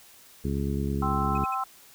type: harmonic tone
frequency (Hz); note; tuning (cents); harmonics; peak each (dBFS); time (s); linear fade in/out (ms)
69.3; C#2; 0; 1 / 2 / 3 / 4 / 5 / 6; -30 / -31 / -31 / -36 / -37 / -37; 0.44-1.45; 10
type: chord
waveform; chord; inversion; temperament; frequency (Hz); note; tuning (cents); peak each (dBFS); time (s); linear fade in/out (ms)
sine; C major; second; equal with one note detuned; 778.6 / 1046.5 / 1318.5; G5 / C6 / E6; -12 / 0 / 0; -31 / -31 / -30; 1.02-1.64; 5
type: tone bursts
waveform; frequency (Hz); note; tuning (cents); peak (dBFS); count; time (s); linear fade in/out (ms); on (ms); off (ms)
triangle; 2532; D#7; +30; -36; 3; 1.35-1.546; 5; 26; 59
effects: white hiss -53 dBFS RMS until 1.94 s